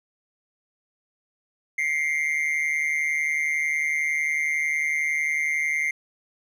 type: tone with amplitude modulation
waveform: triangle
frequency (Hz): 2106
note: C7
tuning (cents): +11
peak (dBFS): -17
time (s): 1.78-5.91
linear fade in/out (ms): 5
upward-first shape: sine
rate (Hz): 151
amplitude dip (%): 75
effects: none